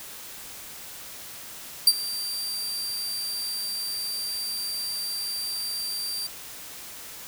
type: tone with ADSR envelope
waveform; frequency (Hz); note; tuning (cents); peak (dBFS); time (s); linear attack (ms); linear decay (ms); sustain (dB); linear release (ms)
sawtooth; 4699; D8; 0; -8; 1.87-6.27; 4; 48; -18; 5
effects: white hiss -41 dBFS RMS until 7.27 s